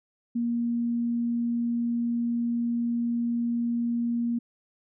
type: tone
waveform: sine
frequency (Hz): 236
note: A#3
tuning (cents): +22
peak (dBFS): -24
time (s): 0.35-4.39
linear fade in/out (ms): 10
effects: none